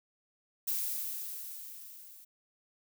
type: noise with level ramp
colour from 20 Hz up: violet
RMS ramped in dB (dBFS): -32 to -54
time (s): 0.67-2.25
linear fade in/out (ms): 10
effects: none